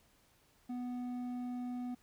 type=tone with hard clipping; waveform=sine; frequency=246.9 Hz; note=B3; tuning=in tune; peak=-39 dBFS; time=0.69-1.95 s; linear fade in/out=10 ms; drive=6 dB; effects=pink hiss -69 dBFS RMS until 2.02 s